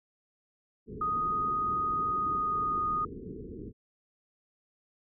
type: low-pass noise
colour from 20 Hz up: white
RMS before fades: -42 dBFS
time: 0.86-3.73 s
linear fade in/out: 50 ms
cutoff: 450 Hz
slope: 96 dB/octave
type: tone with pitch glide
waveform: sine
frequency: 1244.5 to 1235.9 Hz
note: D#6 to D#6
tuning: 0 to -12 cents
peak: -27 dBFS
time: 1.01-3.05 s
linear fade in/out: 5 ms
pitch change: -12 cents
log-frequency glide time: 2.1-2.71 s
effects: none